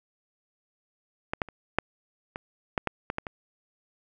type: clicks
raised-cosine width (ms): 0.5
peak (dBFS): -13 / -11 / -28 / -6 / -19 / -10 / -11 / -14 / -14 / -20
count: 10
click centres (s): 1.335 / 1.418 / 1.487 / 1.786 / 2.359 / 2.778 / 2.873 / 3.101 / 3.184 / 3.268
effects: none